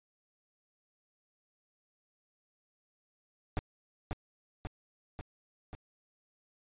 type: noise with echo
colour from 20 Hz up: brown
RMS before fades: -31 dBFS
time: 3.57-3.59 s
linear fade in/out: 0 ms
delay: 540 ms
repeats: 4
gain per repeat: -3 dB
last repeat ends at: 5.75 s
effects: resampled to 8000 Hz